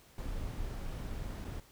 brown noise with dropouts, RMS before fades -39 dBFS, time 0.18-1.6 s, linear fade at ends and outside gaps 2 ms, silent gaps 1.445-1.449 s, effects pink hiss -61 dBFS RMS until 1.71 s

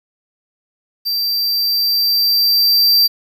square tone with level ramp, 4693 Hz, D8, 2 cents flat, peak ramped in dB -17 to -9 dBFS, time 1.05-3.08 s, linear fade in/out 20 ms, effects 8-bit

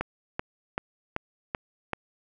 click train, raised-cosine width 0.5 ms, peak -13 dBFS, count 6, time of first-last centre 0.01-1.933 s, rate 2.6 Hz, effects none

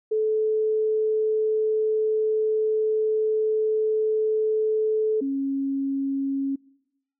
sine tone pair in turn, 434.1 / 273.5 Hz, A4 / C#4, -23 / -23 cents, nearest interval minor sixth, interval 800 cents, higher first, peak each -20 / -23 dBFS, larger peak first, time 0.11-5.21 / 5.21-6.56 s, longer first, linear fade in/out 10 ms, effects noise-tail reverb RT60 0.9 s tail -24 dB re dry

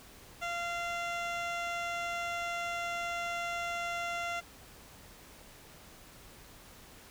15% pulse tone with low-pass filter, 690 Hz, F5, 21 cents flat, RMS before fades -36 dBFS, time 0.41-4.41 s, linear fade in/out 20 ms, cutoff 5500 Hz, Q 0.75, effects pink hiss -54 dBFS RMS until 7.1 s

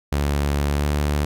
sawtooth tone with pitch glide, 71.8 to 73.35 Hz, D2 to D2, -39 to -2 cents, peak -15 dBFS, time 0.12-1.25 s, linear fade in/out 5 ms, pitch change +37 cents, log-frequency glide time 0.72-0.87 s, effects none

